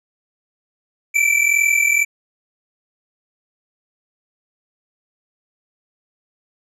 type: tone pair together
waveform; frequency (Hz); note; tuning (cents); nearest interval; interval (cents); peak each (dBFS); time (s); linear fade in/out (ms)
square; 2307 / 2349; D7 / D7; -31 / 0; unison; 31; -17; 1.14-2.05; 20
effects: low-pass 11000 Hz 12 dB/octave